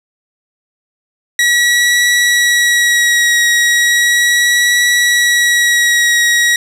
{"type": "tone with vibrato", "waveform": "sawtooth", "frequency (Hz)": 1919, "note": "A#6", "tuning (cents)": 50, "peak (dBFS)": -5, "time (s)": [1.39, 6.56], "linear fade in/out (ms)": 2, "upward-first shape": "triangle", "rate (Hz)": 0.36, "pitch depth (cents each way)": 17, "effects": ["low-pass 11000 Hz 12 dB/octave", "7-bit"]}